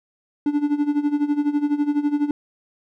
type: tone with tremolo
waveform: triangle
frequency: 292.1 Hz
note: D4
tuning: 9 cents flat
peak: -13 dBFS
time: 0.46-2.31 s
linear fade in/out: 2 ms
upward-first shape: sine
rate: 12 Hz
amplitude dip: 80%
effects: none